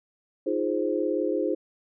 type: chord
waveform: sine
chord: F minor seventh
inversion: third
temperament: equal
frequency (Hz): 311.1 / 349.2 / 415.3 / 523.3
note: Eb4 / F4 / Ab4 / C5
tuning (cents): 0 / 0 / 0 / 0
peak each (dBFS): -29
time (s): 0.46-1.55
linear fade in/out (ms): 10
effects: none